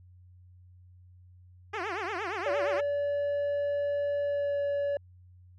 10% pulse tone with vibrato, 388.4 Hz, G4, 16 cents flat, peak -23 dBFS, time 1.73-2.81 s, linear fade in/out 10 ms, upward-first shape triangle, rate 8.6 Hz, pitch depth 280 cents each way
triangle tone with pitch glide, 574 to 569.4 Hz, D5 to C#5, -40 to +46 cents, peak -25 dBFS, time 2.46-4.97 s, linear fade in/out 2 ms, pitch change -14 cents, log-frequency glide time 4.22-4.59 s
effects added 90 Hz sine -52 dBFS peak until 5.58 s + low-pass 3000 Hz 12 dB/octave

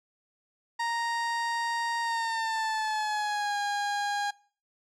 30% pulse tone with pitch glide, 932.3 to 816.3 Hz, A#5 to G#5, 0 to -30 cents, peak -25 dBFS, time 0.79-4.31 s, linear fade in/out 10 ms, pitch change -230 cents, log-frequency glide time 2.01-3.57 s, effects noise-tail reverb RT60 0.4 s tail -21 dB re dry + low-pass 7000 Hz 12 dB/octave

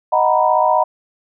sine chord, B major seventh, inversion first, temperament equal, 622.3 / 740 / 932.3 / 987.8 Hz, D#5 / F#5 / A#5 / B5, 0 / 0 / 0 / 0 cents, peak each -17 dBFS, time 0.12-0.84 s, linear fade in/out 10 ms, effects none

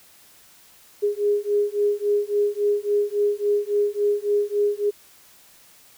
sine beating tone pair, 410 / 413.6 Hz, G#4 / G#4, -22 / -7 cents, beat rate 3.6 Hz, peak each -22 dBFS, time 1.02-4.91 s, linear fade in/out 20 ms, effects white hiss -52 dBFS RMS until 5.97 s

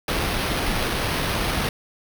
pink noise with sample-and-hold, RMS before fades -24 dBFS, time 0.08-1.69 s, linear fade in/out 2 ms, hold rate 7350 Hz, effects none

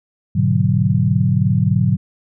sine chord, G# half-diminished seventh, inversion none, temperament equal, 103.83 / 123.47 / 146.83 / 185 Hz, G#2 / B2 / D3 / F#3, 0 / 0 / 0 / 0 cents, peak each -18 dBFS, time 0.35-1.97 s, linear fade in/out 10 ms, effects none

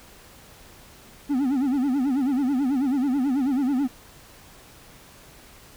triangle tone with vibrato, 268 Hz, C4, 42 cents sharp, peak -18 dBFS, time 1.29-3.88 s, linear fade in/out 20 ms, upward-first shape sine, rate 9.2 Hz, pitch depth 150 cents each way, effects pink hiss -49 dBFS RMS until 5.76 s

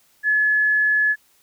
sine tone, 1709 Hz, G#6, 49 cents sharp, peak -15 dBFS, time 0.23-1.16 s, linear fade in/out 50 ms, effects white hiss -59 dBFS RMS until 1.42 s

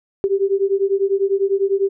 sine beating tone pair, 387.7 / 397.7 Hz, G4 / G4, -19 / +25 cents, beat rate 10 Hz, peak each -18 dBFS, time 0.24-1.89 s, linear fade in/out 0 ms, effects none

